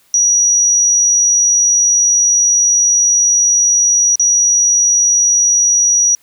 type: tone with dropouts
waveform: sine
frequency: 5800 Hz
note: F#8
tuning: 35 cents flat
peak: -8 dBFS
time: 0.14-6.15 s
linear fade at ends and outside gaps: 1 ms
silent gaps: 4.156-4.196 s
effects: white hiss -53 dBFS RMS until 6.22 s